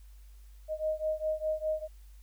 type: beating tone pair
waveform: sine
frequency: 621 / 625.9 Hz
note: D#5 / D#5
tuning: -3 / +10 cents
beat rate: 4.9 Hz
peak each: -32 / -33 dBFS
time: 0.68-1.88 s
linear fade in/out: 50 ms
effects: added 50 Hz sine -49 dBFS peak until 2.22 s + white hiss -67 dBFS RMS until 2.22 s

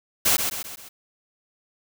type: noise with echo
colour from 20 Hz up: white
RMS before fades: -19 dBFS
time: 0.25-0.37 s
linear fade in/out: 10 ms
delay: 130 ms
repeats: 4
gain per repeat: -6 dB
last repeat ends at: 0.89 s
effects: none

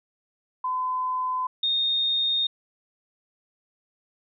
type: tone pair in turn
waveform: sine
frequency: 1017 / 3685 Hz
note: C6 / A#7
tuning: -50 / -21 cents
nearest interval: octave + minor seventh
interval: 2229 cents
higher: second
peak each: -24 / -21 dBFS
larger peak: second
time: 0.64-1.47 / 1.63-2.47 s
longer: second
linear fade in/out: 5 ms
effects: none

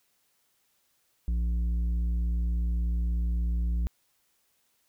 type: tone with tanh clipping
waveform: sine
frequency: 58.27 Hz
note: A#1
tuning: in tune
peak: -26 dBFS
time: 1.28-3.87 s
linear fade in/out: 0 ms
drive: 7 dB
effects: white hiss -71 dBFS RMS until 4.88 s

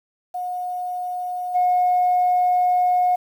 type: tone with level steps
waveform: sine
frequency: 723 Hz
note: F#5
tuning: 40 cents flat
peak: -24 / -14 dBFS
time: 0.34-3.16 s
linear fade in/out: 10 ms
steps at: 1.54 s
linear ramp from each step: 20 ms
effects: tanh soft clip ceiling -11 dBFS + 8-bit

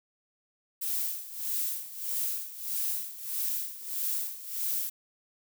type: noise with tremolo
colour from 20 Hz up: violet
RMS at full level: -30 dBFS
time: 0.81-4.9 s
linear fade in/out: 10 ms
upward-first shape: sine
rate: 1.6 Hz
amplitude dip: 80%
effects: none

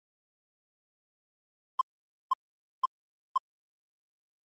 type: tone bursts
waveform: triangle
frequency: 1046.5 Hz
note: C6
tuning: in tune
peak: -17 dBFS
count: 4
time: 1.79-3.378 s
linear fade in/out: 5 ms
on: 22 ms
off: 500 ms
effects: tanh soft clip ceiling -17 dBFS + Opus 24 kbps

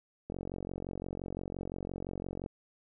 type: click train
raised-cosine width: 2 ms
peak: -25 dBFS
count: 100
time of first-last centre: 0.3-2.462 s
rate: 45.8 Hz
effects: none

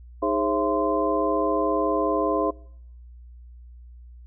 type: tone cluster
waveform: sine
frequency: 311.6 / 411.2 / 536 / 670 / 1035 Hz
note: D#4 / G#4 / C5 / E5 / C6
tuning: +3 / -17 / +42 / +28 / -19 cents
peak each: -27 dBFS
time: 0.22-2.51 s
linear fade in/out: 10 ms
effects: noise-tail reverb RT60 0.7 s tail -24 dB re dry + added 60 Hz sine -42 dBFS peak until 4.26 s

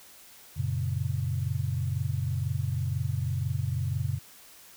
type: chord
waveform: sine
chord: F# major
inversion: none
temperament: equal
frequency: 92.5 / 116.54 / 138.59 Hz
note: F#2 / A#2 / C#3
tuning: 0 / 0 / 0 cents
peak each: -31 dBFS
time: 0.56-4.19 s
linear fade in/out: 20 ms
effects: white hiss -52 dBFS RMS until 4.76 s

